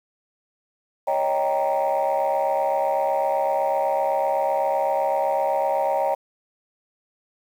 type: chord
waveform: sine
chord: Eb dominant seventh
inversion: third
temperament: equal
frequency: 554.4 / 622.3 / 784 / 932.3 Hz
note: Db5 / Eb5 / G5 / Bb5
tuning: 0 / 0 / 0 / 0 cents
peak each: -23 / -24 / -23 / -25 dBFS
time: 1.07-6.15 s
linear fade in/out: 10 ms
effects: tanh soft clip ceiling -14 dBFS + 8-bit